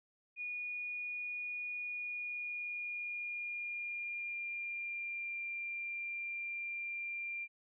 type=tone with pitch glide; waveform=sine; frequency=2451 to 2381 Hz; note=D#7 to D7; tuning=-27 to +23 cents; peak=-38 dBFS; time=0.36-7.48 s; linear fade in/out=50 ms; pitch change=-50 cents; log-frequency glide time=1.79-5.42 s; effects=none